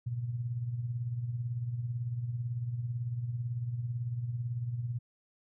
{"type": "tone with tremolo", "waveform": "sine", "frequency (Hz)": 120, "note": "B2", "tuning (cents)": -49, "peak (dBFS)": -29, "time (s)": [0.06, 4.99], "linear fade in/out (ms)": 10, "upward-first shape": "triangle", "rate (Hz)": 18, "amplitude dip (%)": 65, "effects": []}